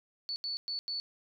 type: tone bursts at uneven times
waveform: sine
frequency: 4459 Hz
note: C#8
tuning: 9 cents sharp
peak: -33 dBFS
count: 4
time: 0.29-0.36 / 0.44-0.57 / 0.68-0.79 / 0.88-1 s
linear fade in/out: 0 ms
effects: none